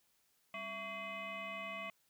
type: tone with frequency modulation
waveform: sine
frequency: 1595 Hz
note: G6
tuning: 30 cents sharp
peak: -40 dBFS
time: 0.54-1.9 s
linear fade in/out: 2 ms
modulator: 466 Hz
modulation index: 2.5
effects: tanh soft clip ceiling -36 dBFS + white hiss -75 dBFS RMS until 2.09 s